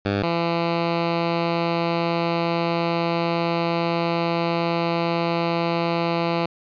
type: tone pair in turn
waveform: 10% pulse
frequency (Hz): 100.4 / 168.85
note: G2 / E3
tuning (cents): +42 / +42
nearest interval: major sixth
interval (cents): 900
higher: second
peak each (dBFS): -12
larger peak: neither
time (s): 0.05-0.23 / 0.23-6.46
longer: second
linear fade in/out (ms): 5
effects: resampled to 11025 Hz